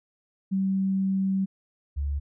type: tone pair in turn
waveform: sine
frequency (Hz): 192.3 / 71.2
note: G3 / C#2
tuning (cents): -33 / +47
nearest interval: octave + perfect fourth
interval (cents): 1720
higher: first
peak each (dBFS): -22 / -25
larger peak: first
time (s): 0.51-1.46 / 1.96-2.2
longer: first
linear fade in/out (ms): 20
effects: none